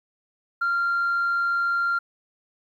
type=tone; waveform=sine; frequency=1387 Hz; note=F6; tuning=12 cents flat; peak=-19 dBFS; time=0.61-1.99 s; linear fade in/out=10 ms; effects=tanh soft clip ceiling -18 dBFS + 10-bit